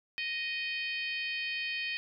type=harmonic tone with a mistuned harmonic; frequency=622.3 Hz; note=D#5; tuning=in tune; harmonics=3 / 4 / 5 / 6 / 7 / 8; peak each=-39 / -35 / -40 / -50 / -43 / -51 dBFS; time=0.18-1.97 s; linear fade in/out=0 ms; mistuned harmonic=7; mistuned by=+20 cents; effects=none